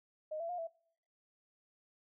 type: tone with pitch steps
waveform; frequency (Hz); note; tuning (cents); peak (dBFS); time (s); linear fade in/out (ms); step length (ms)
sine; 619 / 671 / 711 / 661; D#5 / E5 / F5 / E5; -9 / +31 / +31 / +5; -37; 0.31-0.674; 10; 91
effects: noise-tail reverb RT60 0.6 s tail -24 dB re dry